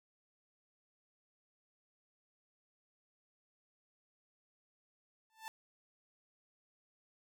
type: tone with exponential growth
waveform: sawtooth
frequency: 884 Hz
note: A5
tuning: 8 cents sharp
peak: -36 dBFS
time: 5.3-5.48 s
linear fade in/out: 0 ms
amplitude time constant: 38 ms
effects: none